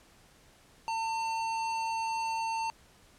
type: tone with hard clipping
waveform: triangle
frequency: 901 Hz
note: A5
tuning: 41 cents sharp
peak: -32 dBFS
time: 0.88-2.7 s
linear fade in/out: 0 ms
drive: 18 dB
effects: pink hiss -60 dBFS RMS until 3.18 s + low-pass 11000 Hz 12 dB/octave